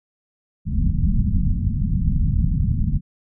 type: low-pass noise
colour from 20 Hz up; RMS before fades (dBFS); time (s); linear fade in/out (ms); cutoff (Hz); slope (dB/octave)
pink; -19; 0.65-3.01; 50; 220; 48
effects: none